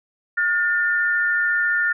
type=tone pair together; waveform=sine; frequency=1431.2 / 1793 Hz; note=F6 / A6; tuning=+42 / +32 cents; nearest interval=major third; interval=390 cents; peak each=-20 dBFS; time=0.37-1.93 s; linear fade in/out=10 ms; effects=none